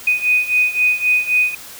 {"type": "beating tone pair", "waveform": "sine", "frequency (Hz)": [2489, 2492.8], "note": ["D#7", "D#7"], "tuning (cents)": [0, 3], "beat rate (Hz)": 3.8, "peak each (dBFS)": [-15, -18], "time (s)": [0.07, 1.55], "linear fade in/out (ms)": 5, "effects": ["white hiss -36 dBFS RMS until 1.79 s"]}